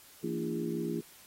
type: tone cluster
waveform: sine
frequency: 166.6 / 229.5 / 294.1 / 340.4 / 407.6 Hz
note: E3 / A#3 / D4 / F4 / G#4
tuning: +19 / -27 / +3 / -44 / -32 cents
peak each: -38 / -37 / -40 / -36 / -39 dBFS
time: 0.23-1.01 s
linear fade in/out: 10 ms
effects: white hiss -56 dBFS RMS until 1.26 s + AAC 48 kbps